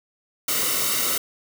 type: noise with comb filter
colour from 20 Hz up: white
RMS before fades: -23 dBFS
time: 0.48-1.18 s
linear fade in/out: 5 ms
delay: 1.2 ms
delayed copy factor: -0.7
effects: none